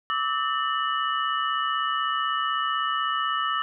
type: tone cluster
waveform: sine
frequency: 1157 / 1293 / 1796 / 2943 Hz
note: D6 / E6 / A6 / F#7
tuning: -26 / -34 / +35 / -10 cents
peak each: -29 / -26 / -31 / -32 dBFS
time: 0.1-3.62 s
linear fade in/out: 0 ms
effects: none